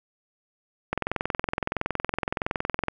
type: click train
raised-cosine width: 0.5 ms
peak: -10 dBFS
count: 43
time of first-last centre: 0.93-2.883 s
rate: 21.5 Hz
effects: none